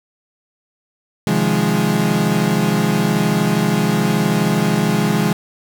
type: chord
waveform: 35% pulse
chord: F minor seventh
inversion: second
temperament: equal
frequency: 130.81 / 155.56 / 174.61 / 207.7 Hz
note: C3 / Eb3 / F3 / Ab3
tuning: 0 / 0 / 0 / 0 cents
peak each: -22 / -19 / -18 / -16 dBFS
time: 1.27-5.33 s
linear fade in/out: 2 ms
effects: none